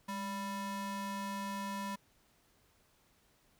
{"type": "ring-modulated tone", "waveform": "square", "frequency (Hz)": 392, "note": "G4", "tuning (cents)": 0, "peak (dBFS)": -35, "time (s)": [0.08, 1.96], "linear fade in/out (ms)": 10, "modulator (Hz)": 595, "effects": ["pink hiss -70 dBFS RMS until 3.59 s"]}